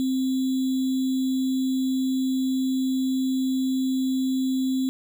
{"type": "tone with sample-and-hold", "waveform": "sine", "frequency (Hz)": 261.6, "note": "C4", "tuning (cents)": 0, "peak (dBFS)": -21, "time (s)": [0, 4.89], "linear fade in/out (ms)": 0, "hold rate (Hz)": 3675, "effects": []}